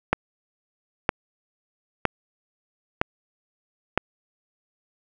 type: click train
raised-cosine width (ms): 0.5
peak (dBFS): -3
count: 5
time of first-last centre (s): 0.13-3.976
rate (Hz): 1.04
effects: none